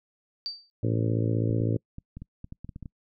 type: tone with exponential decay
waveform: sine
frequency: 4635 Hz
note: D8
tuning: 24 cents flat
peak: -27 dBFS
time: 0.46-0.7 s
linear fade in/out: 0 ms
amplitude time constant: 52 ms
type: harmonic tone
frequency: 55.8 Hz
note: A1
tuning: 25 cents sharp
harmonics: 2 / 3 / 4 / 5 / 6 / 7 / 8 / 9 / 10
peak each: -25 / -34 / -36 / -32 / -34 / -38 / -36 / -39 / -42 dBFS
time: 0.83-1.77 s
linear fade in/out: 5 ms
type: clicks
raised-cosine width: 5 ms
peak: -27 dBFS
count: 12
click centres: 1.502 / 1.608 / 1.984 / 2.17 / 2.22 / 2.444 / 2.524 / 2.646 / 2.692 / 2.761 / 2.827 / 2.858 s
effects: noise-tail reverb RT60 0.1 s tail -26 dB re dry